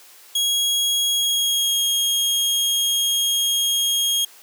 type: tone with pitch glide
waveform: sawtooth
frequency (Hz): 3300 to 3260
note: G#7 to G#7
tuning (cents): -12 to -33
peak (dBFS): -15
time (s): 0.35-4.25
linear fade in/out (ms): 5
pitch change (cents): -21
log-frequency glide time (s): 1.16-1.83
effects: white hiss -47 dBFS RMS until 4.42 s + high-pass 400 Hz 12 dB/octave